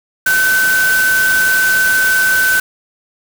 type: tone in noise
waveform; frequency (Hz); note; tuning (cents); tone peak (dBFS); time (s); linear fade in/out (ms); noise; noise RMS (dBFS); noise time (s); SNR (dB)
sine; 1524; G6; -49; -10; 0.26-2.6; 5; white; -20; 0.26-2.6; +7
effects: none